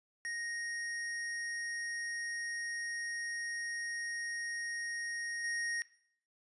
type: tone with level steps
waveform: square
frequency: 1868 Hz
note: A#6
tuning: 3 cents sharp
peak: -38 / -35 dBFS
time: 0.25-5.82 s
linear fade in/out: 0 ms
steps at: 5.44 s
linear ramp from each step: 2 ms
effects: noise-tail reverb RT60 0.6 s tail -18 dB re dry + resampled to 24000 Hz